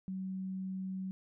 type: tone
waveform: sine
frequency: 188.9 Hz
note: F#3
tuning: 36 cents sharp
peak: -36 dBFS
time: 0.08-1.11 s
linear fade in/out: 0 ms
effects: none